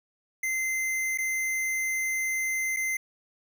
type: tone with dropouts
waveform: square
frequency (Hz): 2073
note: C7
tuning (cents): -17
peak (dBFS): -27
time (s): 0.43-2.97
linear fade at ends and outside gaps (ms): 5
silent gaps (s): 1.176-1.184 / 2.764-2.768
effects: none